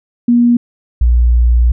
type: tone pair in turn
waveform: sine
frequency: 239.2 / 59.58 Hz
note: A#3 / A#1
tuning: +45 / +38 cents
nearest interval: 2 octaves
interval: 2407 cents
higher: first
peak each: -6 dBFS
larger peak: neither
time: 0.28-0.57 / 1.01-1.72 s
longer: second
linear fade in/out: 5 ms
effects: none